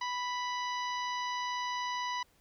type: harmonic tone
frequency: 987.8 Hz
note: B5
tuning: in tune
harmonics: 1 / 2 / 3 / 4 / 5 / 6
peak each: -34 / -40 / -44 / -46 / -48 / -50 dBFS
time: 0.01-2.23 s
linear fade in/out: 5 ms
effects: pink hiss -68 dBFS RMS until 2.4 s